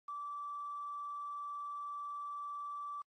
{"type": "tone with quantisation", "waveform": "sine", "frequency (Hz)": 1161, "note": "D6", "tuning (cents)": -20, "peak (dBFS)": -40, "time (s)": [0.08, 3.02], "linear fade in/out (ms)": 5, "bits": 10, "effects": ["low-pass 5000 Hz 12 dB/octave", "AAC 64 kbps"]}